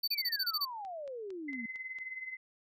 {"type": "tone bursts", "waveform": "square", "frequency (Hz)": 4546, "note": "C#8", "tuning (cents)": 43, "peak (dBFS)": -30, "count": 9, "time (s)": [0.03, 0.653], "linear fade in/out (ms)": 10, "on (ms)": 47, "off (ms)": 25}
{"type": "exponential sweep", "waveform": "sine", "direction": "down", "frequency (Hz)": [2500, 220], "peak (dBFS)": -39, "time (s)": [0.11, 1.66], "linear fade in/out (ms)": 5}
{"type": "click train", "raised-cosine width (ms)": 0.2, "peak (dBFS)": -38, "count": 6, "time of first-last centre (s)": [0.85, 1.986], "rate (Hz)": 4.4}
{"type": "tone with tremolo", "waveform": "sine", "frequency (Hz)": 2048, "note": "C7", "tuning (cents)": -38, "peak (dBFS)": -36, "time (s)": [1.48, 2.37], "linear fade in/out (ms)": 5, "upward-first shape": "triangle", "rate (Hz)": 19, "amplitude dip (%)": 75}
{"effects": []}